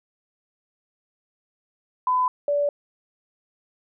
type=tone pair in turn; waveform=sine; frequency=1007 / 578 Hz; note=B5 / D5; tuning=+33 / -28 cents; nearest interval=minor seventh; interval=961 cents; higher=first; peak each=-18 / -19 dBFS; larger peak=first; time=2.07-2.28 / 2.48-2.69 s; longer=neither; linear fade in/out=2 ms; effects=none